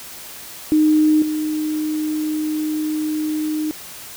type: tone with level steps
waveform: sine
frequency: 307.8 Hz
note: D#4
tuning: 19 cents flat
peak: -11 / -19 dBFS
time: 0.72-3.71 s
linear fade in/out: 0 ms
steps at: 1.22 s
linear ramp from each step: 2 ms
effects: white hiss -36 dBFS RMS until 4.16 s